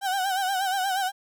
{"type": "tone with vibrato", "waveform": "35% pulse", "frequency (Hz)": 766, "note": "G5", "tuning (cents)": -40, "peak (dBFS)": -22, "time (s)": [0.01, 1.12], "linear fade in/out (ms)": 50, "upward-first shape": "sine", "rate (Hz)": 8.4, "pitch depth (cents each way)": 75, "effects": []}